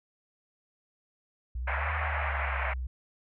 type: exponential two-way sweep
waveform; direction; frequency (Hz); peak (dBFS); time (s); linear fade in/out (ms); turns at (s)
sine; up then down; 58.7 to 77.8 to 62.2; -31; 1.55-2.87; 5; 1.92
type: band-pass noise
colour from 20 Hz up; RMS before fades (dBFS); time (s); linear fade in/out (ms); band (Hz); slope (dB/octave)
white; -33; 1.67-2.74; 10; 570 to 2300; 48
effects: none